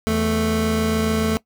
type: tone pair together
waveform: 25% pulse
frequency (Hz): 82.44 / 220.1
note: E2 / A3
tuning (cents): +1 / +1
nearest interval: octave + perfect fourth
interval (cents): 1700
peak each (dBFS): -21 / -15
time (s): 0.07-1.37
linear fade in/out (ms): 0
effects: noise-tail reverb RT60 0.1 s tail -20 dB re dry